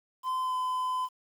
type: tone with pitch glide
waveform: triangle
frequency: 1028 to 1016.2 Hz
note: C6 to B5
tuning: -31 to +49 cents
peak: -26 dBFS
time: 0.23-1.09 s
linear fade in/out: 50 ms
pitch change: -20 cents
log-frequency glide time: 0.42-0.54 s
effects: 9-bit